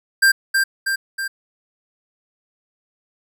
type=tone with echo; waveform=square; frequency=1585 Hz; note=G6; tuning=19 cents sharp; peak=-11 dBFS; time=0.22-0.32 s; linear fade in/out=10 ms; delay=320 ms; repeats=3; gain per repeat=-4 dB; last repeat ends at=1.28 s; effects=none